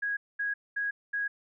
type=tone bursts; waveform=sine; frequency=1652 Hz; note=G#6; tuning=10 cents flat; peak=-28 dBFS; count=4; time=0.02-1.28 s; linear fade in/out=10 ms; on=150 ms; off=220 ms; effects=none